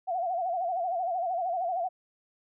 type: tone with vibrato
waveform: sine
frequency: 713 Hz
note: F5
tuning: 36 cents sharp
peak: -27 dBFS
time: 0.07-1.89 s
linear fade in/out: 20 ms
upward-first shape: sine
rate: 13 Hz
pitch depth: 110 cents each way
effects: none